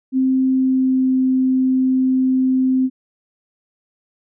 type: tone with pitch glide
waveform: sine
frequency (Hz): 261.6 to 259.6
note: C4 to C4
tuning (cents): 0 to -13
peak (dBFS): -13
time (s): 0.12-2.9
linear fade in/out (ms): 50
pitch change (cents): -13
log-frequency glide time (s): 0.5-1.14
effects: none